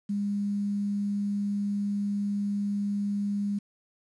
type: tone with quantisation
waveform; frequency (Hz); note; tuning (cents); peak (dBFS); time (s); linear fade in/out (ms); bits
sine; 202.9; G#3; -40; -26; 0.09-3.59; 10; 9
effects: resampled to 22050 Hz